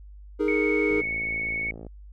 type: chord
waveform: triangle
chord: D# suspended fourth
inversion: none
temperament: equal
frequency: 311.1 / 415.3 / 466.2 Hz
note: D#4 / G#4 / A#4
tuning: 0 / 0 / 0 cents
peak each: -24 / -23 / -26 dBFS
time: 0.39-1.02 s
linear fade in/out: 20 ms
type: tone with vibrato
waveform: sine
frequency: 2217 Hz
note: C#7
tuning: in tune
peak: -26 dBFS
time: 0.48-1.71 s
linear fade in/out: 2 ms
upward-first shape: triangle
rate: 20 Hz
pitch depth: 23 cents each way
type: click train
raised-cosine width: 2 ms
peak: -27 dBFS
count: 54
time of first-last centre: 0.91-1.867 s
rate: 55.4 Hz
effects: added 50 Hz sine -42 dBFS peak until 2.12 s